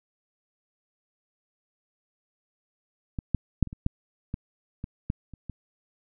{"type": "clicks", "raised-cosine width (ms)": 5, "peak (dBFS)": [-18, -10, -6, -25, -25, -11, -18, -21, -14, -30, -23], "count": 11, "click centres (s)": [3.188, 3.347, 3.627, 3.673, 3.729, 3.864, 4.341, 4.841, 5.101, 5.337, 5.497], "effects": []}